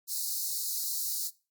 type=high-pass noise; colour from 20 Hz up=white; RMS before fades=-33 dBFS; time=0.07-1.31 s; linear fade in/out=50 ms; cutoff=4000 Hz; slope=96 dB/octave; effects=noise-tail reverb RT60 0.3 s tail -19 dB re dry + Opus 48 kbps